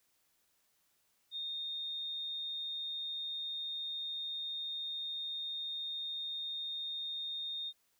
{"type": "tone", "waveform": "sine", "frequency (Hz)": 3673, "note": "A#7", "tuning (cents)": -26, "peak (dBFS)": -37, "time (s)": [1.31, 7.73], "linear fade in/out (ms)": 50, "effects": ["white hiss -75 dBFS RMS until 7.99 s"]}